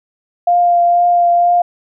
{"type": "tone with vibrato", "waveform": "sine", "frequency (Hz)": 698.5, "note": "F5", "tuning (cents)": 0, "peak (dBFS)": -8, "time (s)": [0.47, 1.62], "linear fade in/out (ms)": 5, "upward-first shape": "triangle", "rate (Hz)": 2.1, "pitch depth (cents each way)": 15, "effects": []}